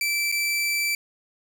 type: tone with dropouts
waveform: sawtooth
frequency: 2329 Hz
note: D7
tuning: 15 cents flat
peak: -19 dBFS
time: 0.01-0.95 s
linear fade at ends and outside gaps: 2 ms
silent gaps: 0.317-0.323 s
effects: none